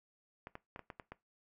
clicks, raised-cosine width 0.5 ms, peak -30 dBFS, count 7, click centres 0.471 / 0.554 / 0.761 / 0.793 / 0.902 / 0.998 / 1.12 s, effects noise-tail reverb RT60 0.2 s tail -19 dB re dry

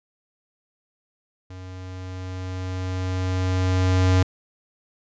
square tone with level ramp, 92.5 Hz, F#2, in tune, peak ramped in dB -37 to -15 dBFS, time 1.5-4.23 s, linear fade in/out 5 ms, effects resampled to 16000 Hz

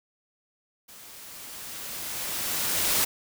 white noise with level ramp, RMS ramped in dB -48 to -23 dBFS, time 0.88-3.05 s, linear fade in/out 10 ms, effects none

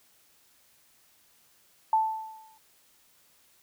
sine tone with exponential decay, 880 Hz, A5, in tune, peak -18 dBFS, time 1.93-2.58 s, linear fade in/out 2 ms, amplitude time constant 140 ms, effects white hiss -63 dBFS RMS until 3.62 s

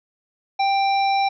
harmonic tone with a mistuned harmonic, 787 Hz, G5, 7 cents sharp, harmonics 1 / 3 / 5 / 7, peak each -17 / -27 / -31 / -34 dBFS, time 0.59-1.29 s, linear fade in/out 10 ms, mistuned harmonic 7, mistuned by -23 cents, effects none

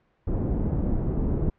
pink low-pass noise, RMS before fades -25 dBFS, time 0.27-1.5 s, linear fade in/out 5 ms, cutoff 330 Hz, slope 12 dB/octave, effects pink hiss -67 dBFS RMS until 1.58 s + low-pass 2000 Hz 12 dB/octave

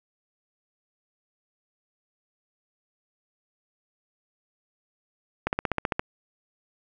slowing click train, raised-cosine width 0.5 ms, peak -9 dBFS, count 9, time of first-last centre 5.47-5.995 s, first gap 59 ms, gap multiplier 1.03, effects none

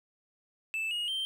triangle tone with pitch steps, 2637 / 2876 / 3136 Hz, E7 / F#7 / G7, 0 / -50 / 0 cents, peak -29 dBFS, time 0.74-1.25 s, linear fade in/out 0 ms, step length 170 ms, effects none

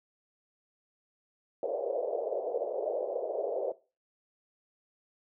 pink band-pass noise, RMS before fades -33 dBFS, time 1.63-3.72 s, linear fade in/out 2 ms, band 440 to 650 Hz, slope 48 dB/octave, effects noise-tail reverb RT60 0.3 s tail -18 dB re dry

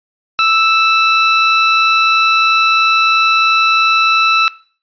20% pulse tone, 1318.5 Hz, E6, in tune, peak -4 dBFS, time 0.39-4.48 s, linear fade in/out 0 ms, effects noise-tail reverb RT60 0.4 s tail -19 dB re dry + resampled to 11025 Hz

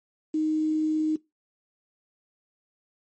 sine tone with quantisation, 311.1 Hz, D#4, in tune, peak -22 dBFS, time 0.34-1.16 s, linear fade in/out 5 ms, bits 8, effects noise-tail reverb RT60 0.2 s tail -21 dB re dry + MP3 32 kbps

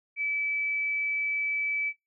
sine tone, 2303 Hz, D7, 34 cents flat, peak -27 dBFS, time 0.16-1.93 s, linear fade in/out 50 ms, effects noise-tail reverb RT60 0.2 s tail -17 dB re dry

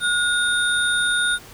sine tone cluster, 1445 / 3671 / 9520 Hz, F#6 / A#7 / D9, -41 / -27 / +22 cents, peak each -19 / -23 / -28 dBFS, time 0-1.39 s, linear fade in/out 50 ms, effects pink hiss -43 dBFS RMS until 1.53 s

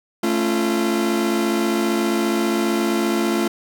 40% pulse chord, A augmented, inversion none, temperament just, 220 / 275 / 343.8 Hz, A3 / C#4 / E#4, 0 / -14 / -27 cents, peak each -21 / -25 / -20 dBFS, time 0.23-3.48 s, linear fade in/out 5 ms, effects none

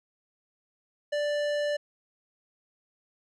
sine tone with tanh clipping, 587.3 Hz, D5, in tune, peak -28 dBFS, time 1.12-1.77 s, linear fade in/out 10 ms, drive 17 dB, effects none

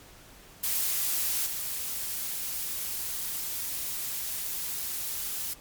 blue noise with level steps, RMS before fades -28 / -33 dBFS, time 0.63-5.54 s, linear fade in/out 10 ms, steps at 1.46 s, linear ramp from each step 5 ms, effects pink hiss -52 dBFS RMS until 5.6 s + MP3 96 kbps

